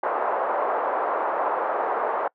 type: band-pass noise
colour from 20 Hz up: pink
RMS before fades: -25 dBFS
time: 0.03-2.28 s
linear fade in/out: 5 ms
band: 510 to 1200 Hz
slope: 24 dB/octave
effects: noise-tail reverb RT60 0.1 s tail -25 dB re dry

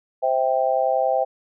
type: chord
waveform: sine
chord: C major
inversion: none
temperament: just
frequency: 523.3 / 654.1 / 784.9 Hz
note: C5 / E5 / G5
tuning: 0 / -14 / +2 cents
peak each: -22 dBFS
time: 0.22-1.25 s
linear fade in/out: 20 ms
effects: none

